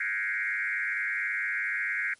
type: tone with frequency modulation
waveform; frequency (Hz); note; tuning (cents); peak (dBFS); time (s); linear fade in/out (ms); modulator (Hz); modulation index
sine; 1884; A#6; +18; -27; 0-2.14; 5; 100; 3.7
effects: white hiss -61 dBFS RMS until 2.19 s + MP3 48 kbps